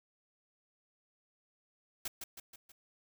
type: noise with echo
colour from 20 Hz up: white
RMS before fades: -38 dBFS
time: 2.05-2.08 s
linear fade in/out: 5 ms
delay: 160 ms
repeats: 4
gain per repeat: -5 dB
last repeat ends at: 2.72 s
effects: none

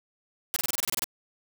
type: noise bursts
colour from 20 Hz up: white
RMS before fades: -28 dBFS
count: 11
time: 0.54-1.042 s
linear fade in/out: 0 ms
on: 22 ms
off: 26 ms
effects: none

